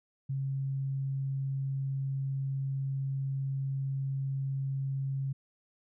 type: tone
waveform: sine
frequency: 135.9 Hz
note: C#3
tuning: 34 cents flat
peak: -30 dBFS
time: 0.29-5.33 s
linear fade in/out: 10 ms
effects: none